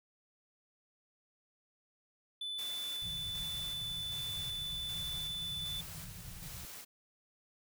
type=tone; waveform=triangle; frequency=3498 Hz; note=A7; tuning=11 cents flat; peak=-36 dBFS; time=2.41-5.81 s; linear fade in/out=5 ms
type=noise with tremolo; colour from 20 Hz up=white; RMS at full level=-48 dBFS; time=2.58-6.85 s; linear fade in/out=10 ms; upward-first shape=square; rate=1.3 Hz; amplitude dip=35%
type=low-pass noise; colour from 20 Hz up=white; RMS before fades=-49 dBFS; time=3.02-6.65 s; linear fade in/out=0 ms; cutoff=180 Hz; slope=96 dB/octave
effects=none